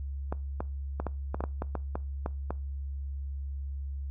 clicks, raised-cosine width 1 ms, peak -18 dBFS, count 12, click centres 0.325 / 0.605 / 1 / 1.067 / 1.345 / 1.406 / 1.439 / 1.621 / 1.753 / 1.955 / 2.261 / 2.506 s, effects noise-tail reverb RT60 0.3 s tail -22 dB re dry + added 69 Hz sine -33 dBFS peak until 4.1 s

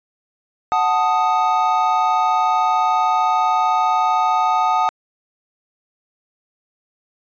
triangle chord, D# diminished, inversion first, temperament equal, 740 / 880 / 1244.5 Hz, F#5 / A5 / D#6, 0 / 0 / 0 cents, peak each -17 dBFS, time 0.72-4.89 s, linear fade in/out 0 ms, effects resampled to 16000 Hz

